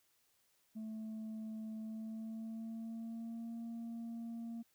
sine tone with pitch glide, 219.1 to 230.9 Hz, A3 to A#3, -7 to -16 cents, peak -39 dBFS, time 0.75-4.63 s, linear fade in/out 20 ms, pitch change +91 cents, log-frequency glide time 1.78-3.57 s, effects tanh soft clip ceiling -41 dBFS + white hiss -75 dBFS RMS until 4.74 s

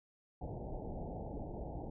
pink low-pass noise, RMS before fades -43 dBFS, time 0.41-1.9 s, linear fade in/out 5 ms, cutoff 860 Hz, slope 96 dB/octave, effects none

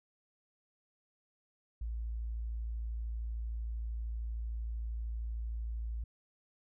sine tone, 56.5 Hz, A1, 47 cents sharp, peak -35 dBFS, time 1.81-6.04 s, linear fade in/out 5 ms, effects none

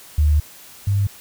sine tone pair in turn, 75 / 100.11 Hz, D2 / G2, +37 / +37 cents, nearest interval perfect fourth, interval 500 cents, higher second, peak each -12 / -15 dBFS, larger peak first, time 0.18-0.4 / 0.87-1.07 s, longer first, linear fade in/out 5 ms, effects white hiss -43 dBFS RMS until 1.2 s

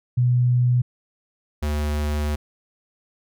sine / square tone pair in turn, 123.47 / 74.5 Hz, B2 / D2, 0 / +25 cents, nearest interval major sixth, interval 875 cents, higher first, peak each -15 / -22 dBFS, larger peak first, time 0.17-0.82 / 1.62-2.36 s, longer second, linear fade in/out 10 ms, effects none

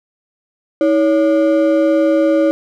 triangle ring-modulated tone, 441.4 Hz, A4, 5 cents sharp, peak -5 dBFS, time 0.81-2.51 s, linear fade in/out 0 ms, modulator 121 Hz, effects none

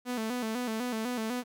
sawtooth tone with vibrato, 233.9 Hz, A#3, 6 cents sharp, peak -27 dBFS, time 0.05-1.44 s, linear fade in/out 50 ms, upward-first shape square, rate 4 Hz, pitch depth 100 cents each way, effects none

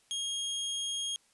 sawtooth tone, 3258 Hz, G#7, 34 cents flat, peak -29 dBFS, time 0.11-1.16 s, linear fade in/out 0 ms, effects white hiss -67 dBFS RMS until 1.33 s + resampled to 24000 Hz

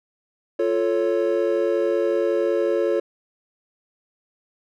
triangle chord, F augmented, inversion none, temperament equal, 349.2 / 440 / 554.4 Hz, F4 / A4 / C#5, 0 / 0 / 0 cents, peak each -21 dBFS, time 0.59-3 s, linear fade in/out 5 ms, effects none

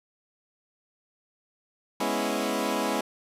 15% pulse chord, C# minor seventh, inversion second, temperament equal, 207.7 / 246.9 / 277.2 / 329.6 Hz, G#3 / B3 / C#4 / E4, 0 / 0 / 0 / 0 cents, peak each -25 dBFS, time 2-3.01 s, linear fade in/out 5 ms, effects resampled to 32000 Hz

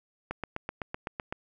click train, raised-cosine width 0.5 ms, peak -18 dBFS, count 9, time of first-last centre 0.31-1.325 s, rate 7.88 Hz, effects none

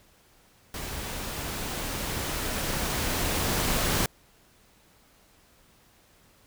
pink noise with level ramp, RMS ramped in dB -36 to -25 dBFS, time 0.74-4.06 s, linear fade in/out 2 ms, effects pink hiss -60 dBFS RMS until 6.46 s

